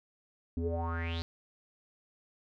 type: tone with low-pass filter sweep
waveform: square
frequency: 83.3 Hz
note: E2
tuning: 19 cents sharp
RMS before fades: -34 dBFS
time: 0.57-1.22 s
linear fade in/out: 0 ms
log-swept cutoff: 290 to 4500 Hz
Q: 8
effects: none